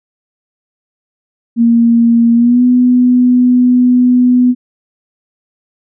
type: tone with pitch glide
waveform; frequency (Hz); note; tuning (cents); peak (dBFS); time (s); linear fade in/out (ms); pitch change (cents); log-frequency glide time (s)
sine; 233.1 to 248.4; A#3 to B3; 0 to +10; -5; 1.56-4.55; 50; +110; 2.34-2.63
effects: none